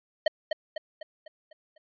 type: tone with echo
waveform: square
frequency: 622.3 Hz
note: D#5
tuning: in tune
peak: -19 dBFS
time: 0.26-0.28 s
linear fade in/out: 5 ms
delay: 250 ms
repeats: 6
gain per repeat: -6 dB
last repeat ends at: 1.78 s
effects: resampled to 11025 Hz